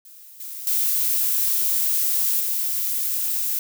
violet noise with level steps, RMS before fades -45 / -34 / -21 / -24 dBFS, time 0.05-3.59 s, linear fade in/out 2 ms, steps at 0.4 / 0.67 / 2.4 s, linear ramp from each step 2 ms, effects none

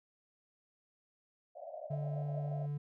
white band-pass noise, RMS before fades -46 dBFS, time 1.55-2.67 s, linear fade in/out 20 ms, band 580 to 700 Hz, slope 96 dB/octave
triangle tone, 145.4 Hz, D3, 17 cents flat, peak -33 dBFS, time 1.9-2.78 s, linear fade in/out 10 ms
effects none

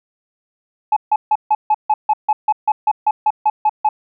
sine tone bursts, 854 Hz, G#5, 48 cents sharp, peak -9 dBFS, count 16, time 0.92-3.89 s, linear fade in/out 5 ms, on 45 ms, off 150 ms, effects tanh soft clip ceiling -7 dBFS

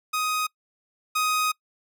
sawtooth tone pair in turn, 1252 / 1252 Hz, D#6 / D#6, +10 / +10 cents, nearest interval unison, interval 0 cents, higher neither, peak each -20 / -18 dBFS, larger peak second, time 0.13-0.47 / 1.15-1.52 s, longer second, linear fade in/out 10 ms, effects noise-tail reverb RT60 0.1 s tail -24 dB re dry

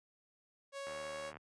sawtooth tone, 554.4 Hz, C#5, in tune, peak -38 dBFS, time 0.72-1.33 s, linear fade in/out 50 ms
click train, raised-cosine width 0.5 ms, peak -34 dBFS, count 39, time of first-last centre 0.87-1.369 s, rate 76.1 Hz
effects high-pass 80 Hz 12 dB/octave + resampled to 22050 Hz

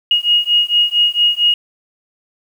sine beating tone pair, 2873 / 2877.4 Hz, F7 / F#7, +48 / -49 cents, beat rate 4.4 Hz, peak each -14 dBFS, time 0.11-1.54 s, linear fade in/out 2 ms, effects 7-bit

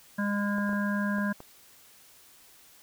harmonic tone, 203.6 Hz, G#3, 34 cents flat, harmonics 1 / 3 / 5 / 7 / 8, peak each -27 / -38 / -38 / -41 / -34 dBFS, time 0.18-1.33 s, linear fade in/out 10 ms
clicks, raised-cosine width 1 ms, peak -29 dBFS, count 5, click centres 0.583 / 0.693 / 0.731 / 1.184 / 1.404 s
effects white hiss -56 dBFS RMS until 2.82 s

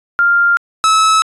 sine / 45% pulse tone pair in turn, 1396.9 / 1298 Hz, F6 / E6, 0 / -27 cents, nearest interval minor second, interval 127 cents, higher first, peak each -8 dBFS, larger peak neither, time 0.19-0.57 / 0.84-1.22 s, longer neither, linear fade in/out 0 ms, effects resampled to 24000 Hz

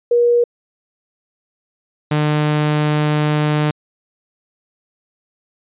sine / sawtooth tone pair in turn, 477.9 / 150.53 Hz, A#4 / D3, +43 / +43 cents, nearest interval octave + minor sixth, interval 2000 cents, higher first, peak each -10 dBFS, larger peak neither, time 0.11-0.44 / 2.11-3.71 s, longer second, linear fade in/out 5 ms, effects resampled to 8000 Hz

